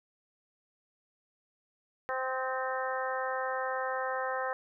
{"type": "harmonic tone with a mistuned harmonic", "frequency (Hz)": 260.4, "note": "C4", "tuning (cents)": -8, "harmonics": [2, 3, 4, 5, 6, 7], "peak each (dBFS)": [-35, -37, -38, -39, -40, -40], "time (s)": [2.09, 4.53], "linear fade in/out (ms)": 0, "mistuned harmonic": 5, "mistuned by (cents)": -24, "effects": []}